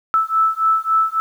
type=beating tone pair; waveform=sine; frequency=1312 / 1315.6 Hz; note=E6 / E6; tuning=-9 / -4 cents; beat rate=3.6 Hz; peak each=-17 dBFS; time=0.14-1.2 s; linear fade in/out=0 ms; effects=8-bit